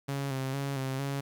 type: tone with vibrato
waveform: sawtooth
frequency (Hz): 135.9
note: C#3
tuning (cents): -34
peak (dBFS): -27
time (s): 0.08-1.21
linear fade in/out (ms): 10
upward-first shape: square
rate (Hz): 2.2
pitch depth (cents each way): 38
effects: 11-bit